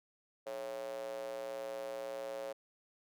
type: tone with high-pass filter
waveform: square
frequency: 60.8 Hz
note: B1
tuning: 26 cents flat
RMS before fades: -42 dBFS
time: 0.46-2.53 s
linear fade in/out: 10 ms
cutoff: 540 Hz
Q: 6.4
effects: none